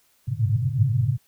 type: band-pass noise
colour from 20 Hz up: pink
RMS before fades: -22 dBFS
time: 0.27-1.18 s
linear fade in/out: 10 ms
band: 100 to 140 Hz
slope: 96 dB/octave
effects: white hiss -63 dBFS RMS until 1.27 s